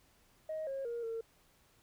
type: tone with pitch steps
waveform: sine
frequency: 628 / 542 / 470.7 / 454.5 Hz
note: D#5 / C#5 / A#4 / A#4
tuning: +16 / -39 / +17 / -44 cents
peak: -35 dBFS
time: 0.49-1.21 s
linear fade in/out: 5 ms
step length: 180 ms
effects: tanh soft clip ceiling -33 dBFS + pink hiss -68 dBFS RMS until 1.82 s